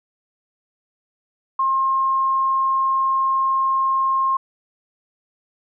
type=tone; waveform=sine; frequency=1067 Hz; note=C6; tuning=34 cents sharp; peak=-16 dBFS; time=1.59-4.37 s; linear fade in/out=5 ms; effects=none